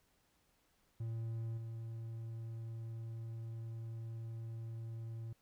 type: tone with level steps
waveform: triangle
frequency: 113.8 Hz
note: A#2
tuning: 41 cents flat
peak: -36 / -40 dBFS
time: 1-5.33 s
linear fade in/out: 5 ms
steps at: 1.57 s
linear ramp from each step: 10 ms
effects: pink hiss -75 dBFS RMS until 5.41 s